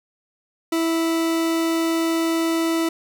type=tone; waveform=40% pulse; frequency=328.7 Hz; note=E4; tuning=5 cents flat; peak=-18 dBFS; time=0.72-2.89 s; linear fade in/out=5 ms; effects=none